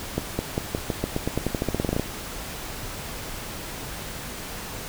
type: accelerating click train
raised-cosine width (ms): 2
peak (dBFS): -10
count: 20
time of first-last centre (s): 0.18-1.996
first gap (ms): 210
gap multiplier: 0.9
effects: pink hiss -35 dBFS RMS until 4.88 s